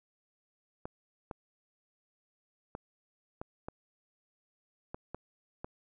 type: clicks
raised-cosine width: 1 ms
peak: -25 dBFS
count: 8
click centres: 0.855 / 1.312 / 2.751 / 3.415 / 3.685 / 4.945 / 5.146 / 5.645 s
effects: none